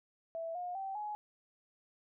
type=tone with pitch steps; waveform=sine; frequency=659.3 / 714.8 / 775 / 840.3 Hz; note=E5 / F5 / G5 / G#5; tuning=0 / +40 / -20 / +20 cents; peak=-37 dBFS; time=0.35-1.15 s; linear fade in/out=0 ms; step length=200 ms; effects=none